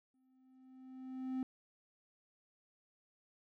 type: tone with exponential growth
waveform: triangle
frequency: 259.5 Hz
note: C4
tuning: 14 cents flat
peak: -32 dBFS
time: 0.14-1.43 s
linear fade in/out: 2 ms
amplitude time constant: 280 ms
effects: none